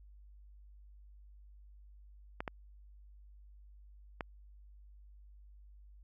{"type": "clicks", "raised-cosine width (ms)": 0.5, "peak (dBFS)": -22, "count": 3, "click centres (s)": [2.405, 2.478, 4.208], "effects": ["added 50 Hz sine -54 dBFS peak until 6.03 s"]}